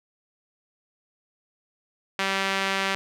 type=tone with band-pass filter; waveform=sawtooth; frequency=194 Hz; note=G3; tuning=18 cents flat; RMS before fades=-26 dBFS; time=2.19-2.95 s; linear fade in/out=0 ms; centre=2300 Hz; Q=0.96; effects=none